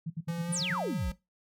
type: tone bursts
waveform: sine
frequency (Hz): 162.3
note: E3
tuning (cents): -27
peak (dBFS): -31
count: 7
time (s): 0.06-0.739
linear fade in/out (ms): 10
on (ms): 43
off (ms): 63
type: tone with pitch glide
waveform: square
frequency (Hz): 169.8 to 180.94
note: F3 to F#3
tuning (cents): -48 to -38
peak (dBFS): -35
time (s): 0.28-1.12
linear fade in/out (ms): 5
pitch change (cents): +110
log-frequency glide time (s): 0.43-0.65
type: exponential sweep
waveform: sine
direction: down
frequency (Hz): 10470 to 45.94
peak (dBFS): -30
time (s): 0.52-1.11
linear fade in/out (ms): 10
effects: noise-tail reverb RT60 0.2 s tail -17 dB re dry